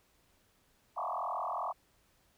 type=tone with frequency modulation; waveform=sine; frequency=918 Hz; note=A#5; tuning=27 cents flat; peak=-33 dBFS; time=0.96-1.73 s; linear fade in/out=20 ms; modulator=42.4 Hz; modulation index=6.2; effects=pink hiss -70 dBFS RMS until 2.37 s